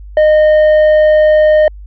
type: tone with tanh clipping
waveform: triangle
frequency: 614 Hz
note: D#5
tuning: 23 cents flat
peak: -6 dBFS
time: 0.17-1.68 s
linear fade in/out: 2 ms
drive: 10 dB
effects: added 50 Hz sine -28 dBFS peak until 1.86 s